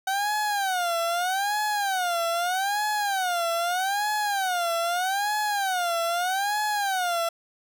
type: tone with vibrato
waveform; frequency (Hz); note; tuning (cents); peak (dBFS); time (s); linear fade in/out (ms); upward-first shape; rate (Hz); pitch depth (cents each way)
30% pulse; 755; F#5; +35; -21; 0.07-7.29; 5; sine; 0.8; 200
effects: none